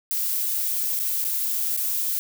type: noise with dropouts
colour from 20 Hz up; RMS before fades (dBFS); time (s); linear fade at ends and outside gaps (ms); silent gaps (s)
violet; -25; 0.11-2.19; 0; 0.992-0.999 / 1.242-1.249 / 1.765-1.774
effects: none